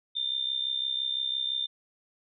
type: tone with amplitude modulation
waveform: sine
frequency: 3600 Hz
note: A7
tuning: 39 cents sharp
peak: -24 dBFS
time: 0.15-1.67 s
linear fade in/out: 20 ms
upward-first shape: sine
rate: 65.9 Hz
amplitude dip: 80%
effects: none